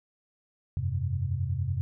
sine chord, F suspended second, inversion none, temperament equal, 87.31 / 98 / 130.81 Hz, F2 / G2 / C3, 0 / 0 / 0 cents, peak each -31 dBFS, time 0.77-1.81 s, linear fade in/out 0 ms, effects none

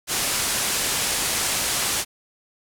white low-pass noise, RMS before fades -24 dBFS, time 0.07-2.05 s, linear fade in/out 50 ms, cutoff 11000 Hz, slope 24 dB/octave, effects none

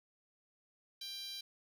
10% pulse tone with high-pass filter, 790 Hz, G5, 13 cents sharp, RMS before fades -45 dBFS, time 1.01-1.41 s, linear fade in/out 5 ms, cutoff 3900 Hz, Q 2.9, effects none

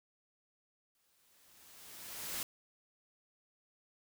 white noise with exponential growth, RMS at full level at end -38 dBFS, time 0.95-2.43 s, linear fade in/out 1 ms, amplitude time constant 320 ms, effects none

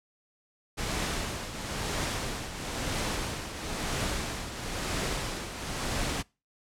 pink noise with tremolo, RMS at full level -30 dBFS, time 0.77-6.23 s, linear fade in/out 20 ms, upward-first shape triangle, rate 1 Hz, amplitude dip 65%, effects noise-tail reverb RT60 0.3 s tail -25 dB re dry + low-pass 9000 Hz 12 dB/octave

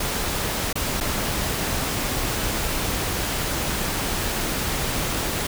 pink noise with dropouts, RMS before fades -25 dBFS, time 0-5.47 s, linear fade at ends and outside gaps 5 ms, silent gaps 0.729-0.755 / 1.003-1.008 s, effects none

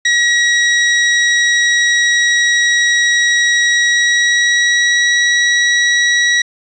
sawtooth tone with pitch glide, 1911 to 1923.2 Hz, A#6 to B6, +43 to -46 cents, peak -6 dBFS, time 0.05-6.42 s, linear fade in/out 5 ms, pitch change +11 cents, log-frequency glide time 3.69-5.17 s, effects resampled to 16000 Hz + 7-bit

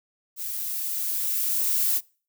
violet noise with level ramp, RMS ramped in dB -32 to -22 dBFS, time 0.36-2.01 s, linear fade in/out 50 ms, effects noise-tail reverb RT60 0.4 s tail -25 dB re dry

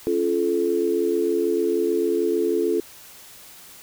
sine chord, Db augmented, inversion none, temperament just, 277.2 / 346.5 / 433.1 Hz, Db4 / F4 / A4, 0 / -14 / -27 cents, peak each -28 / -22 / -22 dBFS, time 0.07-2.8 s, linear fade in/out 0 ms, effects white hiss -45 dBFS RMS until 3.82 s

